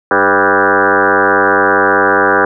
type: tone with frequency modulation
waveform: sine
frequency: 982 Hz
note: B5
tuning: 10 cents flat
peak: -7 dBFS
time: 0.11-2.45 s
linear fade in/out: 2 ms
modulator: 95.2 Hz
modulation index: 6.9
effects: none